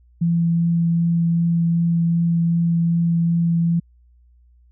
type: tone with vibrato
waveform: sine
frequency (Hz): 168.5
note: E3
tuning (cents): +38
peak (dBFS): -15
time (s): 0.21-3.8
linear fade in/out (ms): 10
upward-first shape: triangle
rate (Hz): 2.6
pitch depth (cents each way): 9
effects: added 60 Hz sine -50 dBFS peak until 4.71 s